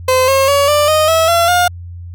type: tone with pitch steps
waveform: 30% pulse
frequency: 515 / 539.4 / 564.9 / 591.6 / 619.6 / 648.9 / 679.5 / 711.7 Hz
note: C5 / C#5 / C#5 / D5 / D#5 / E5 / F5 / F5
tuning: -28 / -47 / +33 / +13 / -7 / -27 / -48 / +33 cents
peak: -6 dBFS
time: 0.08-1.68 s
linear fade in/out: 5 ms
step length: 200 ms
effects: added 87 Hz sine -26 dBFS peak until 2.14 s + MP3 96 kbps